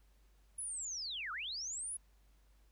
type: linear two-way sweep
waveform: sine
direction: down then up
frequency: 10548 to 1179 to 10548 Hz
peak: -39 dBFS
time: 0.58-1.97 s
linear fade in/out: 5 ms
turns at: 1.32 s
effects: added 50 Hz sine -64 dBFS peak until 2.71 s + pink hiss -75 dBFS RMS until 2.71 s